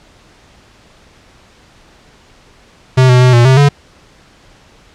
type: tone with pitch steps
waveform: square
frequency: 129.3 / 125.3 / 126.5 / 119.4 / 131.5 / 143.1 Hz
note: C3 / B2 / B2 / A#2 / C3 / D3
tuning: -20 / +25 / +42 / +42 / +9 / -45 cents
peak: -5 dBFS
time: 2.97-3.69 s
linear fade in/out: 10 ms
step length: 120 ms
effects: pink hiss -45 dBFS RMS until 4.94 s + low-pass 6000 Hz 12 dB/octave